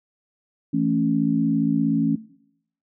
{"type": "chord", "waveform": "sine", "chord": "A major", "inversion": "second", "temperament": "equal", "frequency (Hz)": [164.81, 220, 277.2], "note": ["E3", "A3", "C#4"], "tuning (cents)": [0, 0, 0], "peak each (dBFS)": [-25, -24, -21], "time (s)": [0.73, 2.16], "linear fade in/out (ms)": 10, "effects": ["noise-tail reverb RT60 0.7 s tail -18 dB re dry"]}